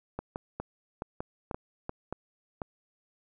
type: clicks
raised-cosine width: 1 ms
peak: -20 dBFS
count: 10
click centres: 0.19 / 0.359 / 0.6 / 1.021 / 1.205 / 1.512 / 1.545 / 1.894 / 2.126 / 2.618 s
effects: none